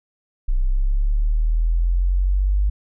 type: linear sweep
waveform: sine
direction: up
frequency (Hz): 30.63 to 50.5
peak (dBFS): -15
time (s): 0.48-2.7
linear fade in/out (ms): 10
effects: none